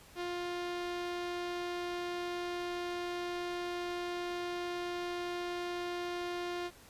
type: tone with low-pass filter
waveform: sawtooth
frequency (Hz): 351.8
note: F4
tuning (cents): +13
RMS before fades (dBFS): -38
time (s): 0.15-6.71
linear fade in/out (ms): 50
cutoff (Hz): 4300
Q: 1.1
effects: pink hiss -57 dBFS RMS until 6.89 s + resampled to 32000 Hz